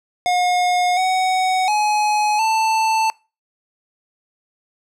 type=tone with pitch steps; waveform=square; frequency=719 / 747 / 843 / 885 Hz; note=F#5 / F#5 / G#5 / A5; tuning=-50 / +16 / +26 / +10 cents; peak=-16 dBFS; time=0.26-3.1 s; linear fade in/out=0 ms; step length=710 ms; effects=noise-tail reverb RT60 0.3 s tail -23 dB re dry + low-pass 8000 Hz 12 dB/octave